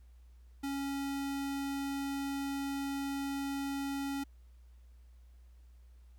square tone, 277.2 Hz, C#4, in tune, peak -35 dBFS, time 0.63-4.24 s, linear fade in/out 10 ms, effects added 60 Hz sine -54 dBFS peak until 6.18 s + pink hiss -75 dBFS RMS until 6.18 s

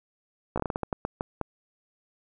slowing click train, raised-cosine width 1 ms, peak -14 dBFS, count 12, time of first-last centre 0.56-1.413 s, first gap 16 ms, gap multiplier 1.29, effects none

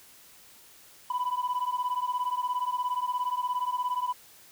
sine beating tone pair, 985 / 1002 Hz, B5 / B5, -5 / +25 cents, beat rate 17 Hz, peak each -28 dBFS, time 1.1-4.13 s, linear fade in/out 5 ms, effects tanh soft clip ceiling -24 dBFS + white hiss -54 dBFS RMS until 4.51 s

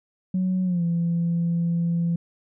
sine tone with pitch glide, 185 to 169.65 Hz, F#3 to F3, 0 to -50 cents, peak -19 dBFS, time 0.34-2.16 s, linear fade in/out 5 ms, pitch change -150 cents, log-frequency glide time 0.64-0.83 s, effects tanh soft clip ceiling -17 dBFS

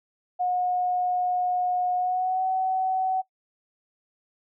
sine tone with pitch glide, 724 to 753.4 Hz, F#5 to F#5, -38 to +31 cents, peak -22 dBFS, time 0.39-3.22 s, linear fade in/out 20 ms, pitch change +69 cents, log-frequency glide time 1.96-2.47 s, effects noise-tail reverb RT60 0.1 s tail -19 dB re dry

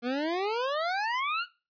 25% pulse exponential sweep, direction up, 233.1 to 1480 Hz, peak -24 dBFS, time 0.02-1.46 s, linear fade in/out 50 ms, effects noise-tail reverb RT60 0.3 s tail -19 dB re dry + resampled to 11025 Hz

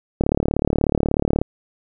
click train, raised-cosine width 2 ms, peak -4 dBFS, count 45, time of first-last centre 0.21-1.415 s, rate 36.5 Hz, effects none

